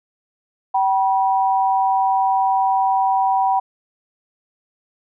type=tone pair together; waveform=sine; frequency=770 / 970.1 Hz; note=G5 / B5; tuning=-31 / -31 cents; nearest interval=major third; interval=400 cents; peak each=-16 / -19 dBFS; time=0.74-3.6 s; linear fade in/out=10 ms; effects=none